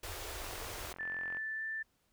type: band-stop noise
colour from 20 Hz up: pink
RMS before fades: -43 dBFS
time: 0.03-0.93 s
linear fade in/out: 5 ms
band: 110 to 330 Hz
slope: 48 dB/octave
type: click train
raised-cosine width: 0.5 ms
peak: -33 dBFS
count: 43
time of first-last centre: 0.42-1.37 s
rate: 44.2 Hz
type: tone with pitch glide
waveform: sine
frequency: 1760 to 1770.2 Hz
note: A6 to A6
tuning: 0 to +10 cents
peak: -36 dBFS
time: 0.99-1.83 s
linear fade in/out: 10 ms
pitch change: +10 cents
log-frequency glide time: 1.56-1.62 s
effects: pink hiss -75 dBFS RMS until 2.12 s